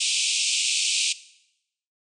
pink band-pass noise, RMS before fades -24 dBFS, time 0-1.13 s, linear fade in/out 10 ms, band 2400 to 9000 Hz, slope 96 dB/octave, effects noise-tail reverb RT60 0.8 s tail -17 dB re dry

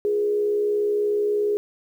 sine tone with frequency modulation, 415.3 Hz, G#4, in tune, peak -19 dBFS, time 0.05-1.57 s, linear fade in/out 0 ms, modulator 66.3 Hz, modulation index 0.37, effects 9-bit

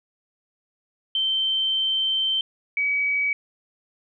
sine tone pair in turn, 3110 / 2273 Hz, G7 / C#7, -14 / +43 cents, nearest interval perfect fourth, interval 543 cents, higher first, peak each -20 dBFS, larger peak neither, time 1.15-2.41 / 2.77-3.33 s, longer first, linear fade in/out 2 ms, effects none

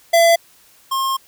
square tone pair in turn, 674 / 1069.9 Hz, E5 / C6, +38 / +38 cents, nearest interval minor sixth, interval 800 cents, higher second, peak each -10 / -18 dBFS, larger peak first, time 0.13-0.36 / 0.91-1.17 s, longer second, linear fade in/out 10 ms, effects white hiss -51 dBFS RMS until 1.27 s

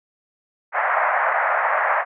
pink band-pass noise, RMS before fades -20 dBFS, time 0.72-2.05 s, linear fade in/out 50 ms, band 610 to 2000 Hz, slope 48 dB/octave, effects none

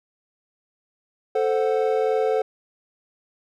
triangle chord, F# diminished, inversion first, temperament equal, 440 / 523.3 / 740 Hz, A4 / C5 / F#5, 0 / 0 / 0 cents, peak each -19 / -22 / -25 dBFS, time 1.35-2.42 s, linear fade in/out 5 ms, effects none

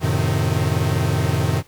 45% pulse chord, F# diminished seventh, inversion none, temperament equal with one note detuned, 90.65 / 110 / 130.81 / 155.56 Hz, F#2 / A2 / C3 / Eb3, -35 / 0 / 0 / 0 cents, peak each -23 dBFS, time 0-1.63 s, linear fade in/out 50 ms, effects pink hiss -52 dBFS RMS until 1.67 s

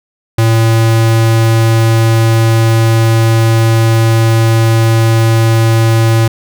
square tone, 113.2 Hz, A2, 50 cents sharp, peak -7 dBFS, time 0.38-6.28 s, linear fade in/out 5 ms, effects none

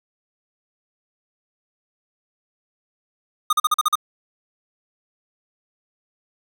square tone bursts, 1229 Hz, D#6, 22 cents flat, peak -15 dBFS, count 7, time 3.5-3.955 s, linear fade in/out 5 ms, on 29 ms, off 42 ms, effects none

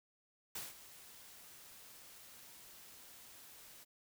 white noise with ADSR envelope, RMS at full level -43 dBFS, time 0.55-3.85 s, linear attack 6 ms, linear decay 180 ms, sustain -14 dB, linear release 23 ms, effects none

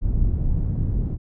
pink low-pass noise, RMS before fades -21 dBFS, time 0.01-1.18 s, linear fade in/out 50 ms, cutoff 130 Hz, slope 12 dB/octave, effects none

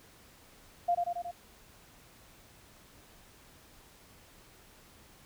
sine tone with echo, 698.5 Hz, F5, in tune, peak -24 dBFS, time 0.88-0.95 s, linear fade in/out 10 ms, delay 91 ms, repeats 4, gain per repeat -3 dB, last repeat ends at 1.314 s, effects pink hiss -58 dBFS RMS until 5.25 s

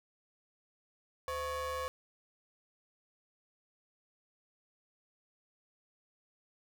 square ring-modulated tone, 293.7 Hz, D4, in tune, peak -33 dBFS, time 1.28-1.88 s, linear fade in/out 0 ms, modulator 808 Hz, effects none

